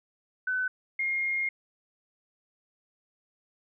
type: tone pair in turn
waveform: sine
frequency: 1509 / 2134 Hz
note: F#6 / C7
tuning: +34 / +34 cents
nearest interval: tritone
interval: 600 cents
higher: second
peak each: -26 dBFS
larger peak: neither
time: 0.47-0.68 / 0.99-1.49 s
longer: second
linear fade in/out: 5 ms
effects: none